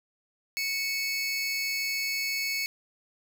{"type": "tone pair together", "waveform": "25% pulse", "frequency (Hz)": [2217, 2590], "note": ["C#7", "E7"], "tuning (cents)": [0, -31], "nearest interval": "minor third", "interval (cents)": 269, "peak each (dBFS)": [-25, -33], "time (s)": [0.57, 2.66], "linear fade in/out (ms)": 0, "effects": []}